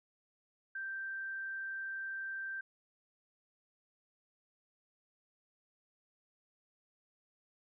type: tone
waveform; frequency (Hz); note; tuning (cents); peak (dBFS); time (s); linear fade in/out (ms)
sine; 1568; G6; 0; -38; 0.75-2.61; 5
effects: none